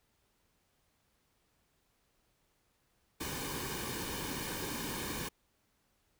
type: noise with comb filter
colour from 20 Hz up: pink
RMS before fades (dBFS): -39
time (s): 3.2-5.29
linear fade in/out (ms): 10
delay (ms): 1.5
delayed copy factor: -0.65
effects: pink hiss -75 dBFS RMS until 6.19 s